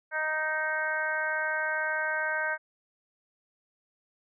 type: harmonic tone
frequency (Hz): 311.1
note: D#4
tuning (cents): 0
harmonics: 2 / 3 / 4 / 5 / 6 / 7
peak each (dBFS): -35 / -36 / -41 / -29 / -37 / -40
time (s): 0.11-2.58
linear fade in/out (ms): 50
effects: none